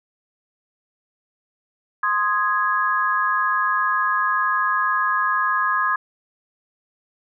sine chord, Ab major, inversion first, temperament equal, 1046.5 / 1244.5 / 1661.2 Hz, C6 / Eb6 / Ab6, 0 / 0 / 0 cents, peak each -22 dBFS, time 2.03-5.96 s, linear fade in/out 5 ms, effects none

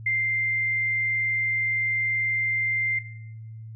sine tone, 2093 Hz, C7, in tune, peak -21 dBFS, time 0.06-2.99 s, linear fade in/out 5 ms, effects noise-tail reverb RT60 0.9 s tail -17 dB re dry + added 111 Hz sine -37 dBFS peak until 3.75 s

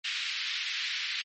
white band-pass noise, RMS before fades -34 dBFS, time 0.04-1.22 s, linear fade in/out 10 ms, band 1800 to 4100 Hz, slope 24 dB/octave, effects MP3 32 kbps

